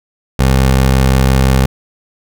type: tone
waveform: 20% pulse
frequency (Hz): 65.8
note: C2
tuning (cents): +10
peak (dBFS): -3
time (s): 0.39-1.66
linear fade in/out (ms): 5
effects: none